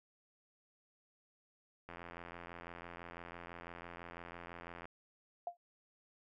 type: click train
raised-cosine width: 0.5 ms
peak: -33 dBFS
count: 256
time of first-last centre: 1.89-4.855 s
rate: 86 Hz
type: tone with exponential decay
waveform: sine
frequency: 698.5 Hz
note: F5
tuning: in tune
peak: -34 dBFS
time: 5.47-5.57 s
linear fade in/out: 2 ms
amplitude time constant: 20 ms
effects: none